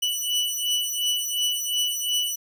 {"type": "beating tone pair", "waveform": "sawtooth", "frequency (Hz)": [2960, 2962.8], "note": ["F#7", "F#7"], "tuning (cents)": [0, 2], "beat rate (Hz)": 2.8, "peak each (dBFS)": -23, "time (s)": [0.02, 2.36], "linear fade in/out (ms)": 10, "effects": []}